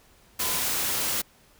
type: tone in noise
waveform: sine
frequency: 1017 Hz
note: C6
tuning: 50 cents flat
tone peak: -38 dBFS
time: 0.39-0.6 s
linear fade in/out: 10 ms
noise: white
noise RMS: -27 dBFS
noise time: 0.39-1.22 s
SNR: -14 dB
effects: pink hiss -58 dBFS RMS until 1.59 s